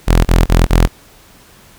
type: tone bursts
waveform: sawtooth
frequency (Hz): 42.36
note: E1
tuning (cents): +48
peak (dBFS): -3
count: 4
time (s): 0.07-0.877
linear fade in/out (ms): 20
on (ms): 180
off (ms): 29
effects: pink hiss -44 dBFS RMS until 1.78 s